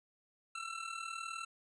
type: tone with amplitude modulation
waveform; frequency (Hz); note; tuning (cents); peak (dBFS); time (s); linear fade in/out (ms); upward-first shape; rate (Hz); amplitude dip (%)
25% pulse; 1341; E6; +29; -34; 0.55-1.45; 5; sine; 39.7; 70
effects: resampled to 22050 Hz